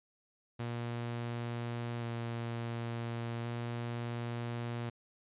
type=tone with vibrato; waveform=sawtooth; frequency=117.8 Hz; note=A#2; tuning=19 cents sharp; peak=-32 dBFS; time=0.59-4.9 s; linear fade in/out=10 ms; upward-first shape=square; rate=0.35 Hz; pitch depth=12 cents each way; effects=resampled to 8000 Hz